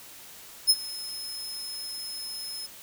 sawtooth tone with ADSR envelope, 5170 Hz, E8, 34 cents flat, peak -12 dBFS, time 0.67-2.67 s, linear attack 29 ms, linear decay 46 ms, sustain -20 dB, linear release 17 ms, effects white hiss -47 dBFS RMS until 2.82 s

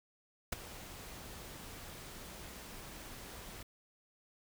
pink noise with ADSR envelope, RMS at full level -34 dBFS, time 0.52-3.63 s, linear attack 6 ms, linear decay 15 ms, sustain -15 dB, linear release 5 ms, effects none

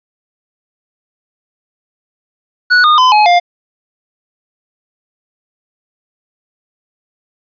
square tone with pitch steps, 1472 / 1223.6 / 1017.1 / 845.4 / 702.8 Hz, F#6 / D#6 / C6 / G#5 / F5, -9 / -29 / -49 / +31 / +11 cents, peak -6 dBFS, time 2.7-3.4 s, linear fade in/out 20 ms, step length 140 ms, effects resampled to 11025 Hz + 8-bit

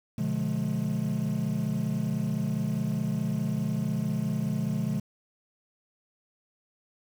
triangle chord, B diminished seventh, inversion none, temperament just, 123.47 / 148.16 / 177.8 / 213.4 Hz, B2 / D3 / F3 / Ab3, 0 / +16 / +31 / +47 cents, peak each -31 / -29 / -30 / -28 dBFS, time 0.18-5 s, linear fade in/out 5 ms, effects tanh soft clip ceiling -17 dBFS + 8-bit

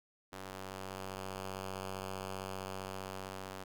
5% pulse ring-modulated tone, 95.3 Hz, G2, 48 cents flat, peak -28 dBFS, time 0.32-3.64 s, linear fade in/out 10 ms, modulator 286 Hz, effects none

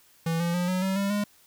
square tone with pitch steps, 164.81 / 171.02 / 177.46 / 184.14 / 191.07 / 198.27 / 205.7 Hz, E3 / F3 / F3 / F#3 / G3 / G3 / G#3, 0 / -36 / +28 / -8 / -44 / +20 / -16 cents, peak -25 dBFS, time 0.26-1.24 s, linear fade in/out 5 ms, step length 140 ms, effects white hiss -59 dBFS RMS until 1.46 s

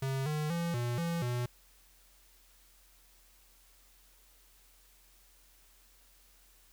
square tone with pitch steps, 134.3 / 152 / 169.9 / 120.5 / 169 / 122.2 Hz, C3 / D#3 / F3 / B2 / E3 / B2, +46 / -40 / -47 / -42 / +43 / -18 cents, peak -32 dBFS, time 0.02-1.46 s, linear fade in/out 5 ms, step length 240 ms, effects added 43 Hz sine -64 dBFS peak until 6.72 s + white hiss -64 dBFS RMS until 6.72 s

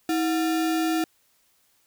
sine tone with sample-and-hold, 321.7 Hz, E4, 42 cents flat, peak -21 dBFS, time 0.09-1.04 s, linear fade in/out 2 ms, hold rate 1050 Hz, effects white hiss -65 dBFS RMS until 1.86 s

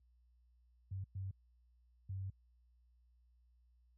sine tone bursts at uneven times, 95.8 Hz, G2, 39 cents flat, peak -39 dBFS, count 3, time 0.91-1.04 / 1.15-1.31 / 2.09-2.3 s, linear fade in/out 5 ms, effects added 60 Hz sine -64 dBFS peak until 3.97 s + high-pass 60 Hz 12 dB/octave

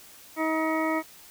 harmonic tone, 317.7 Hz, D#4, 36 cents sharp, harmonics 1 / 2 / 3 / 4 / 6 / 7, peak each -27 / -30 / -32 / -33 / -35 / -35 dBFS, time 0.36-1.03 s, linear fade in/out 50 ms, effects white hiss -50 dBFS RMS until 1.3 s

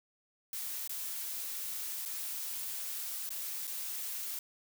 blue noise with dropouts, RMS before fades -39 dBFS, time 0.53-4.39 s, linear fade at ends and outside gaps 2 ms, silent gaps 0.876-0.894 / 2.053-2.058 / 3.292-3.304 / 3.671-3.675 s, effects none

